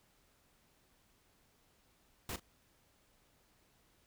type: noise with echo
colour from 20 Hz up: pink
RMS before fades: -41 dBFS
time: 2.29-2.36 s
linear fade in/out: 2 ms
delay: 37 ms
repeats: 1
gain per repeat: -15 dB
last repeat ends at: 2.397 s
effects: pink hiss -71 dBFS RMS until 4.06 s